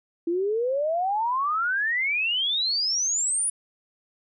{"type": "exponential sweep", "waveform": "sine", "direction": "up", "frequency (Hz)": [329.6, 9956], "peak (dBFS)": -22, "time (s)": [0.27, 3.5], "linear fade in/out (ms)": 5, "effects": []}